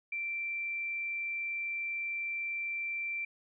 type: tone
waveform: sine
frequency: 2349 Hz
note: D7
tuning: in tune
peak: -33 dBFS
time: 0.12-3.25 s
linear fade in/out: 5 ms
effects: none